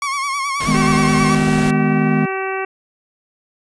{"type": "tone with vibrato", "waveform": "30% pulse", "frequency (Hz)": 1108.7, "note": "C#6", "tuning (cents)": 0, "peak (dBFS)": -16, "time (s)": [0.02, 1.35], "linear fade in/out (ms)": 2, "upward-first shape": "sine", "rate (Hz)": 9.4, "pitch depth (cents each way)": 65}
{"type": "noise", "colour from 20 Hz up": "pink", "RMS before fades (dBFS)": -26, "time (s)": [0.6, 1.71], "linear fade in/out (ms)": 5}
{"type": "chord", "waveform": "triangle", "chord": "G# minor", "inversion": "second", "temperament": "just", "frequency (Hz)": [155.74, 207.7, 249.2], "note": ["D#3", "G#3", "B3"], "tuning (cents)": [2, 0, 16], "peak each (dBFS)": -16, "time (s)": [0.67, 2.26], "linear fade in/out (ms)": 10}
{"type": "harmonic tone", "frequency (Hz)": 383.1, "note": "G4", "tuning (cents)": -40, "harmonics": [1, 2, 3, 4, 5, 6, 7], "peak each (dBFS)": [-23, -26, -28, -29, -30, -31, -31], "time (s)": [0.74, 2.65], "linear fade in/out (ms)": 5}
{"effects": ["resampled to 22050 Hz"]}